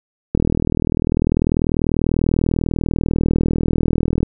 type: click train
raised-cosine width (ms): 3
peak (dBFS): -4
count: 157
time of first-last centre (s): 0.35-4.231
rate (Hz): 40.2
effects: none